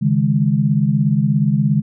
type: chord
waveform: sine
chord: C# suspended second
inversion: none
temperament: equal with one note detuned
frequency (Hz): 138.59 / 155.56 / 206.5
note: C#3 / D#3 / G#3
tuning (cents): 0 / 0 / -10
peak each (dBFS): -17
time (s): 0.01-1.82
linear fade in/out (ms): 20
effects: none